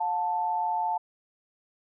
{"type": "tone pair together", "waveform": "sine", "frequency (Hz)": [716.1, 882], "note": ["F5", "A5"], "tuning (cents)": [43, 4], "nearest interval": "major third", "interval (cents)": 361, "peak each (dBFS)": [-31, -26], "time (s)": [0, 0.98], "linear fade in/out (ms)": 10, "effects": []}